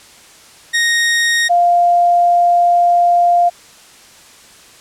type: tone pair in turn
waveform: sawtooth / sine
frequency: 1864.7 / 698.5 Hz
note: A#6 / F5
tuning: 0 / 0 cents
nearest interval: octave + perfect fourth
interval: 1700 cents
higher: first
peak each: -8 dBFS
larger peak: neither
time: 0.73-1.49 / 1.49-3.5 s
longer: second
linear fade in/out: 20 ms
effects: white hiss -42 dBFS RMS until 4.8 s + low-pass 9000 Hz 12 dB/octave